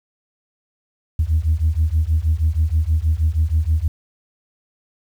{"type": "beating tone pair", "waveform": "sine", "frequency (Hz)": [76.1, 82.4], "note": ["D#2", "E2"], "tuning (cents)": [-38, 0], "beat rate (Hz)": 6.3, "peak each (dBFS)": -17, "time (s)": [1.19, 3.88], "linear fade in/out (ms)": 5, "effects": ["tanh soft clip ceiling -9 dBFS", "8-bit"]}